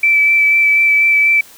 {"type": "tone with vibrato", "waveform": "sine", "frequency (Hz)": 2318, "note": "D7", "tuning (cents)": -23, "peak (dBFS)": -8, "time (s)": [0.03, 1.41], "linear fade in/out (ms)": 5, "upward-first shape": "sine", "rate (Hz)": 4.1, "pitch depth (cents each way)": 14, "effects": ["white hiss -41 dBFS RMS until 1.57 s"]}